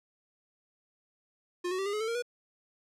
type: tone with pitch steps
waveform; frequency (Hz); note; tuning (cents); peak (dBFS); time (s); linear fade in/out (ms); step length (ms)
square; 355.1 / 371.3 / 388.1 / 405.8 / 424.2 / 443.5 / 463.7 / 484.8; F4 / F#4 / G4 / G#4 / G#4 / A4 / A#4 / B4; +29 / +6 / -17 / -40 / +37 / +14 / -9 / -32; -31; 1.64-2.224; 10; 73
effects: low-pass 9000 Hz 12 dB/octave + 12-bit